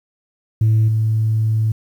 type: tone with level steps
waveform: sine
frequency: 110 Hz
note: A2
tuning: in tune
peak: -9 / -13 dBFS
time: 0.61-1.72 s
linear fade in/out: 5 ms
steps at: 0.88 s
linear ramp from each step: 5 ms
effects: tanh soft clip ceiling -9 dBFS + 8-bit